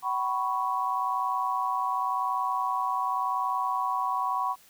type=chord; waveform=sine; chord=F# suspended fourth; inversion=none; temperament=equal with one note detuned; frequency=757.3 / 987.8 / 1108.7 Hz; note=F#5 / B5 / C#6; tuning=+40 / 0 / 0 cents; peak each=-32 / -29 / -29 dBFS; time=0.02-4.56 s; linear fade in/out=50 ms; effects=white hiss -57 dBFS RMS until 4.69 s